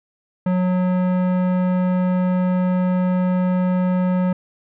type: tone with tanh clipping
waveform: sine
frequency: 182.5 Hz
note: F#3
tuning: 24 cents flat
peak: -18 dBFS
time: 0.46-4.33 s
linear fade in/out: 5 ms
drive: 16 dB
effects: none